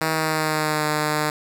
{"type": "tone with pitch glide", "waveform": "5% pulse", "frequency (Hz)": [158.8, 151.8], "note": ["D#3", "D#3"], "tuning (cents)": [36, -42], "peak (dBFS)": -9, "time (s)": [0.01, 1.3], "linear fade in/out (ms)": 2, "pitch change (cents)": -78, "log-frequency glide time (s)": [0.13, 0.87], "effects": []}